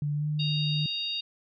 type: tone with pitch glide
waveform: sine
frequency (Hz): 146.83 to 150.78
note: D3 to D3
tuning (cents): 0 to +46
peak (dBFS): -26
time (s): 0.02-0.86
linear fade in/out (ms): 2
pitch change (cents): +46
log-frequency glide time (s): 0.14-0.28
type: harmonic tone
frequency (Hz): 932.3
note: A#5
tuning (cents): 0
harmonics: 3 / 4 / 5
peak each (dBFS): -35 / -31 / -37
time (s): 0.39-1.21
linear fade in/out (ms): 10
effects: none

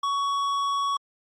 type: tone with tanh clipping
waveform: triangle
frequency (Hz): 1120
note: C#6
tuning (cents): +18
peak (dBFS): -25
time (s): 0.03-0.97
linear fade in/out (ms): 5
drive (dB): 15
effects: Opus 48 kbps

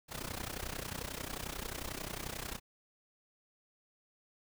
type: noise with amplitude modulation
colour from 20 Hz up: pink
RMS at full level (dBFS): -38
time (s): 0.08-2.6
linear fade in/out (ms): 50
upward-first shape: sine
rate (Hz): 31.2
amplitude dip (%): 85
effects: none

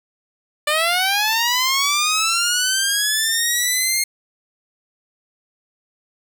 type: linear sweep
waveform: 10% pulse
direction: up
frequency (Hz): 587.3 to 2141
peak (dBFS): -8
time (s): 0.67-4.04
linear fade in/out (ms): 5
effects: none

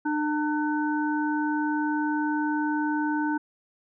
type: harmonic tone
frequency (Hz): 300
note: D4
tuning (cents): +37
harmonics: 1 / 3 / 5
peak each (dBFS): -25 / -30 / -32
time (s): 0.05-3.38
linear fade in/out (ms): 10
effects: none

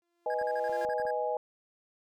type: tone with exponential growth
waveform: sawtooth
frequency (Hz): 344.2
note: F4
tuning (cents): -25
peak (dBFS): -37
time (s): 0.02-0.85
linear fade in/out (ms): 1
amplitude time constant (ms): 180
type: chord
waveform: sine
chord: G# minor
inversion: first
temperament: equal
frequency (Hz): 493.9 / 622.3 / 830.6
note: B4 / D#5 / G#5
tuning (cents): 0 / 0 / 0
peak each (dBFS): -33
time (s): 0.26-1.37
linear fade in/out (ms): 2
type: tone bursts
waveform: triangle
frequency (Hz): 1641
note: G#6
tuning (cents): -21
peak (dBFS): -37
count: 10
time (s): 0.3-1.107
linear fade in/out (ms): 2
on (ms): 42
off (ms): 43
type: clicks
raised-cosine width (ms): 1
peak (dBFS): -34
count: 6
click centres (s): 0.415 / 0.696 / 0.85 / 0.889 / 0.999 / 1.053
effects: none

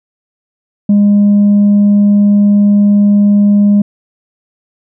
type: tone with tanh clipping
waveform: sine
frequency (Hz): 204.3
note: G#3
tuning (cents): -28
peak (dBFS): -5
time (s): 0.89-3.82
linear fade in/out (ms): 5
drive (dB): 1
effects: none

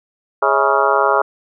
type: harmonic tone with a mistuned harmonic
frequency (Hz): 138.59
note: C#3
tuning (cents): 0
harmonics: 3 / 4 / 5 / 6 / 7 / 8 / 9 / 10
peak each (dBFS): -20 / -20 / -20 / -20 / -20 / -20 / -20 / -20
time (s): 0.42-1.22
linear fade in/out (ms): 5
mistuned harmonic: 5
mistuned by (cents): -100
effects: none

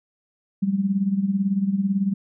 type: tone with tremolo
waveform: sine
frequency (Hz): 196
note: G3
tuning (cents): 0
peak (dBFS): -16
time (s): 0.62-2.14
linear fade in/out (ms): 10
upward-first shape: sine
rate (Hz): 18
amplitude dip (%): 70
effects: none

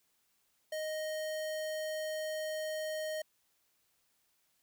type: tone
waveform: square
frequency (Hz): 622.3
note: D#5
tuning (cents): 0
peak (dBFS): -36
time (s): 0.72-3.22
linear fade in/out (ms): 5
effects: white hiss -75 dBFS RMS until 4.62 s

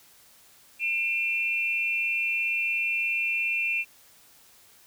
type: tone pair together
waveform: sine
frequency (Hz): 2399 / 2682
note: D7 / E7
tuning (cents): +36 / +29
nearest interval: major second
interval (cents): 193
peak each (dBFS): -27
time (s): 0.79-3.85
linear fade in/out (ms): 50
effects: white hiss -56 dBFS RMS until 4.86 s

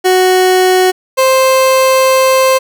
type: tone pair in turn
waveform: 30% pulse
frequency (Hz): 370 / 524.5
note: F#4 / C5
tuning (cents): 0 / +4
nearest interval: tritone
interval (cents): 604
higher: second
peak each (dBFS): -4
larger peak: neither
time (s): 0.04-0.92 / 1.17-2.59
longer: second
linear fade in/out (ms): 20
effects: none

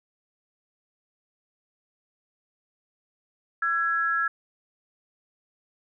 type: tone pair together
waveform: sine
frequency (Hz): 1350.2 / 1666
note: E6 / G#6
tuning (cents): +41 / +5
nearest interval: major third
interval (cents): 364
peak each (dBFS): -25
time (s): 3.62-4.28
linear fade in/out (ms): 5
effects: none

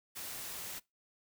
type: noise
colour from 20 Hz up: white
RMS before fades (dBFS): -43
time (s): 0.15-0.8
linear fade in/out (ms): 20
effects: noise-tail reverb RT60 0.2 s tail -22 dB re dry

